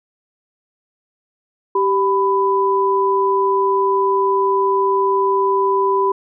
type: tone pair together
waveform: sine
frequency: 390 / 995.9 Hz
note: G4 / B5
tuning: -9 / +14 cents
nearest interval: octave + major third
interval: 1623 cents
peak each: -16 dBFS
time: 1.75-6.12 s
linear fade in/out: 5 ms
effects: none